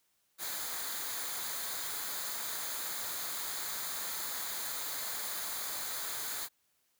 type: noise with comb filter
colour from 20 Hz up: white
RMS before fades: -38 dBFS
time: 0.38-6.49 s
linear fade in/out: 50 ms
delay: 0.36 ms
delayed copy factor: -0.6
effects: white hiss -75 dBFS RMS until 6.99 s